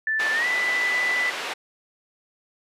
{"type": "tone with pitch glide", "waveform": "sine", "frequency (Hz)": [1760, 1987], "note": ["A6", "B6"], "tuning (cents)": [0, 10], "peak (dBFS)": -21, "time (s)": [0.07, 1.3], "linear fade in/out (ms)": 2, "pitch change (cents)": 210, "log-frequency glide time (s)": [0.33, 0.47]}
{"type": "band-pass noise", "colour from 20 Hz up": "white", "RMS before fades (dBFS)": -31, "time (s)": [0.19, 1.54], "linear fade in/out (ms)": 10, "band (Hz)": [410, 2700], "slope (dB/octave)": 12}
{"effects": ["resampled to 32000 Hz"]}